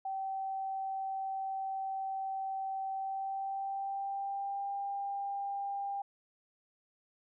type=tone with pitch glide; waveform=sine; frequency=772 to 797.4 Hz; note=G5 to G5; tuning=-27 to +29 cents; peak=-34 dBFS; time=0.05-6.02 s; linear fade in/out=5 ms; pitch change=+56 cents; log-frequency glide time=2.92-4.72 s; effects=none